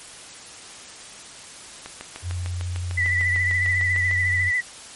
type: click train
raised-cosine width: 0.3 ms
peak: -18 dBFS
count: 16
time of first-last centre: 1.86-4.112 s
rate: 6.66 Hz
type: tone with pitch glide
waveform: sine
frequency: 88.8 to 90.93 Hz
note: F2 to F#2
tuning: +29 to -30 cents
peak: -25 dBFS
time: 2.22-4.52 s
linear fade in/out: 50 ms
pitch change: +41 cents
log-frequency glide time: 2.93-3.74 s
type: tone with vibrato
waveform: sine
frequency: 1975.5 Hz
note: B6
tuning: in tune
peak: -19 dBFS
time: 2.97-4.61 s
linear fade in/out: 10 ms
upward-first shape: triangle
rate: 14 Hz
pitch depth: 46 cents each way
effects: white hiss -41 dBFS RMS until 4.95 s + MP3 48 kbps